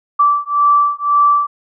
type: beating tone pair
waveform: sine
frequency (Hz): 1162 / 1163.9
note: D6 / D6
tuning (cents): -19 / -16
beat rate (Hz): 1.9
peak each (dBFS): -13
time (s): 0.19-1.47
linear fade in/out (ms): 10
effects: none